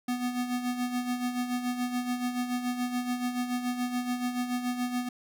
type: tone with tremolo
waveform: square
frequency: 246.9 Hz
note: B3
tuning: in tune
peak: -27 dBFS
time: 0.08-5.09 s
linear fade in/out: 5 ms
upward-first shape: sine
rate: 7 Hz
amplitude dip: 60%
effects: none